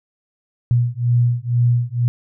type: beating tone pair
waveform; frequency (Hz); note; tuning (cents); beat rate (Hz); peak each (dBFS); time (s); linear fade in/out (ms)
sine; 119.6 / 121.7; A#2 / B2; +45 / -25; 2.1; -17; 0.71-2.08; 0
effects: none